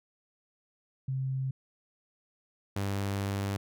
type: tone pair in turn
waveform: sine / sawtooth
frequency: 132.5 / 99.26 Hz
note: C3 / G2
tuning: +22 / +22 cents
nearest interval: perfect fourth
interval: 500 cents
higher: first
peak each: -29 / -26 dBFS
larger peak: second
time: 1.08-1.51 / 2.76-3.57 s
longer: second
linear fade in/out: 5 ms
effects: none